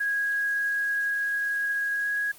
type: tone with pitch glide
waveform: sine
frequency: 1650 to 1660.5 Hz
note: G#6 to G#6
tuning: -12 to -1 cents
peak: -23 dBFS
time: 0-2.32 s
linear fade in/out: 10 ms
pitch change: +11 cents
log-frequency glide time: 1.98-2.11 s
effects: white hiss -49 dBFS RMS until 2.38 s + Opus 32 kbps